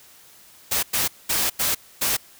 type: noise bursts at uneven times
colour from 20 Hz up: white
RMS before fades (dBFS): -22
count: 5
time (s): 0.71-0.83 / 0.93-1.08 / 1.29-1.5 / 1.59-1.75 / 2.01-2.17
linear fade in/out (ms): 10
effects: white hiss -50 dBFS RMS until 2.39 s